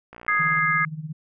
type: click train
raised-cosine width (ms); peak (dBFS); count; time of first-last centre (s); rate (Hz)
0.5; -26; 28; 0.13-0.587; 59.1
type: chord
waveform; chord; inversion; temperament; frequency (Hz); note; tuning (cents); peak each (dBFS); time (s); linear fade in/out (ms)
sine; Ab major; second; equal; 1244.5 / 1661.2 / 2093; Eb6 / Ab6 / C7; 0 / 0 / 0; -23; 0.28-0.85; 2
type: tone with tremolo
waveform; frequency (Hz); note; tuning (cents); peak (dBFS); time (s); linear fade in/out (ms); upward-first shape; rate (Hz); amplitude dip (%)
sine; 155.56; D#3; 0; -27; 0.39-1.13; 10; sine; 17; 75
effects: none